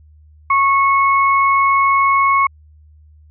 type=tone pair together; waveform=sine; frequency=1100 / 2193 Hz; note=C#6 / C#7; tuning=-14 / -19 cents; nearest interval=octave; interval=1195 cents; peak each=-11 / -18 dBFS; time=0.5-2.47 s; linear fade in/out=5 ms; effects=added 76 Hz sine -43 dBFS peak until 3.3 s